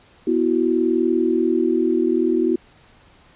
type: chord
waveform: sine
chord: B suspended fourth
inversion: none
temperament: equal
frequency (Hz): 246.9 / 329.6 / 370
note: B3 / E4 / F#4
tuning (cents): 0 / 0 / 0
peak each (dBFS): -22 / -19 / -20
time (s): 0.27-2.56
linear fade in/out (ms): 5
effects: pink hiss -52 dBFS RMS until 3.35 s + resampled to 8000 Hz